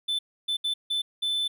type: tone bursts at uneven times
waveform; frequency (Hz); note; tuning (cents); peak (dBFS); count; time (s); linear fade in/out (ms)
triangle; 3520; A7; 0; -23; 5; 0.08-0.19 / 0.48-0.57 / 0.64-0.74 / 0.9-1.02 / 1.22-1.48; 10
effects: none